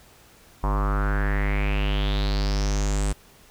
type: tone with low-pass filter sweep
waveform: square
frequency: 50.3 Hz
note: G1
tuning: 45 cents sharp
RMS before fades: -23 dBFS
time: 0.63-3.13 s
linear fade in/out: 10 ms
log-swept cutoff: 1000 to 8600 Hz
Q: 5.8
effects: pink hiss -53 dBFS RMS until 3.5 s